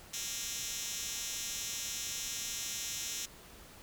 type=tone with high-pass filter; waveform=5% pulse; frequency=233.1 Hz; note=A#3; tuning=in tune; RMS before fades=-39 dBFS; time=0.13-3.26 s; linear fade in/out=10 ms; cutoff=4800 Hz; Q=2.7; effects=pink hiss -54 dBFS RMS until 3.82 s